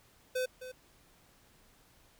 square tone with echo, 509 Hz, C5, 48 cents flat, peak -31 dBFS, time 0.35-0.46 s, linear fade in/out 10 ms, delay 260 ms, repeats 1, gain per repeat -12 dB, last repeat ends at 0.72 s, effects pink hiss -64 dBFS RMS until 2.19 s

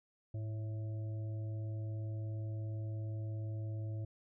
harmonic tone with a mistuned harmonic, 110 Hz, A2, in tune, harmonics 1 / 3 / 5 / 6, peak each -37 / -52 / -56 / -59 dBFS, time 0.34-4.05 s, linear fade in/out 5 ms, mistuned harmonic 1, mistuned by -45 cents, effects none

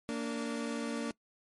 30% pulse tone pair together, 230.2 / 290 Hz, A#3 / D4, -22 / -22 cents, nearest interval major third, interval 400 cents, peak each -33 / -35 dBFS, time 0.09-1.11 s, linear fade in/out 0 ms, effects noise-tail reverb RT60 0.1 s tail -22 dB re dry + MP3 48 kbps

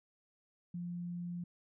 sine tone, 174.61 Hz, F3, in tune, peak -38 dBFS, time 0.74-1.44 s, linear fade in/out 5 ms, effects none

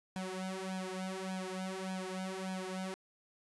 sawtooth tone with flanger, 187.8 Hz, F#3, 26 cents sharp, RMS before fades -40 dBFS, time 0.16-2.94 s, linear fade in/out 0 ms, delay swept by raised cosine 1.2 to 4 ms, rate 1.7 Hz, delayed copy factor +0.95, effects resampled to 24000 Hz + 11-bit

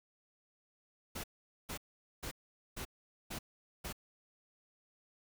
pink noise bursts, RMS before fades -42 dBFS, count 6, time 1.15-3.928 s, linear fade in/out 10 ms, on 88 ms, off 450 ms, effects none

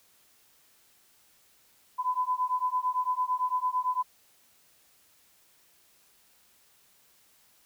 sine beating tone pair, 1002 / 1010.9 Hz, B5 / B5, +25 / +40 cents, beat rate 8.9 Hz, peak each -29 dBFS, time 1.98-4.03 s, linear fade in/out 20 ms, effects white hiss -63 dBFS RMS until 7.65 s

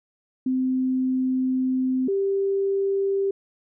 sine tone pair in turn, 258.4 / 392.9 Hz, C4 / G4, -21 / +4 cents, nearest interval perfect fifth, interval 725 cents, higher second, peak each -20 dBFS, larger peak neither, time 0.46-2.08 / 2.08-3.31 s, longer first, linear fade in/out 5 ms, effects none

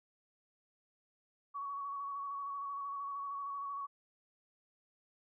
sine tone with vibrato, 1121 Hz, C#6, 19 cents sharp, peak -38 dBFS, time 1.54-3.87 s, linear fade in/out 20 ms, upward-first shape square, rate 13 Hz, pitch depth 20 cents each way, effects none

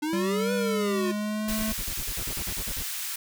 square exponential two-way sweep, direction up then down, 295.8 to 495.8 to 351.8 Hz, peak -27 dBFS, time 0.02-1.12 s, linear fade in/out 10 ms, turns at 0.53 s
square tone with pitch glide, 193.8 to 217.5 Hz, G3 to A3, -20 to -20 cents, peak -28 dBFS, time 0.13-1.72 s, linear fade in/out 2 ms, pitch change +200 cents, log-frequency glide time 0.37-1.59 s
white high-pass noise, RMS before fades -33 dBFS, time 1.48-3.16 s, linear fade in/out 5 ms, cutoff 1400 Hz, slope 12 dB/octave
brown noise bursts, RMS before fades -35 dBFS, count 14, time 1.48-2.823 s, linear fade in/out 0 ms, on 56 ms, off 43 ms
effects none

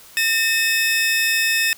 sawtooth tone pair together, 1818.3 / 2571 Hz, A#6 / E7, -44 / -44 cents, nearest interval tritone, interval 600 cents, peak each -16 dBFS, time 0.17-1.73 s, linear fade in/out 0 ms, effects white hiss -45 dBFS RMS until 1.77 s

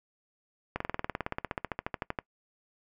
slowing click train, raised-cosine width 0.5 ms, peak -16 dBFS, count 24, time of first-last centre 0.76-2.188 s, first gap 44 ms, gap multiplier 1.03, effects noise-tail reverb RT60 0.1 s tail -23 dB re dry

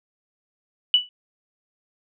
sine tone with exponential decay, 2960 Hz, F#7, in tune, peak -9 dBFS, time 0.94-1.09 s, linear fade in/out 1 ms, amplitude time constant 31 ms, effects none

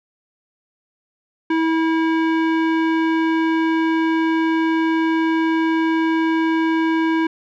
square tone with low-pass filter, 324 Hz, E4, 30 cents flat, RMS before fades -18 dBFS, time 1.5-7.27 s, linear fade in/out 5 ms, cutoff 2100 Hz, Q 1.3, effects none

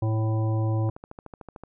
harmonic tone, 110 Hz, A2, in tune, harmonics 1 / 3 / 5 / 7 / 9, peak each -22 / -32 / -36 / -39 / -41 dBFS, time 0.02-0.9 s, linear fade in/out 5 ms
click train, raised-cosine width 1 ms, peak -26 dBFS, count 11, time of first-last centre 0.89-1.636 s, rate 13.4 Hz
effects none

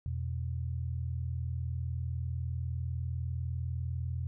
sine tone pair together, 83.82 / 123.8 Hz, E2 / B2, +29 / +5 cents, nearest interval perfect fifth, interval 676 cents, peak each -34 / -36 dBFS, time 0.06-4.27 s, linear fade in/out 0 ms, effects none

